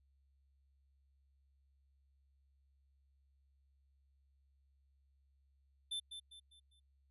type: tone with echo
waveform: square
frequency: 3539 Hz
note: A7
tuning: 9 cents sharp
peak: -39 dBFS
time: 5.91-6 s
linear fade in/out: 10 ms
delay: 200 ms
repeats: 4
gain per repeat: -8 dB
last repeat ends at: 6.8 s
effects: added 68 Hz sine -70 dBFS peak until 7.1 s + resampled to 32000 Hz